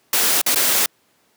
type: noise with dropouts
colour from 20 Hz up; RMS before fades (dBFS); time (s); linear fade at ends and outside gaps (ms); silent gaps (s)
white; -17; 0.13-0.86; 2; 0.415-0.463 / 0.547-0.558
effects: pink hiss -60 dBFS RMS until 1.36 s + high-pass 200 Hz 12 dB/octave